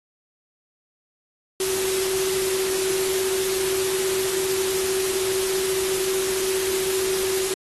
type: tone in noise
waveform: sine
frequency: 380 Hz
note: F#4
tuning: 46 cents sharp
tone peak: -23 dBFS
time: 1.6-7.54 s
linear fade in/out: 2 ms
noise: white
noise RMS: -27 dBFS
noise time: 1.6-7.54 s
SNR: +1 dB
effects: AAC 32 kbps